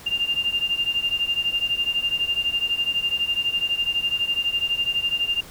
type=beating tone pair; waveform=sine; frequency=2794 / 2806 Hz; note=F7 / F7; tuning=0 / +8 cents; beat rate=12 Hz; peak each=-23 / -25 dBFS; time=0.06-5.41 s; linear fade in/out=10 ms; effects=pink hiss -43 dBFS RMS until 5.5 s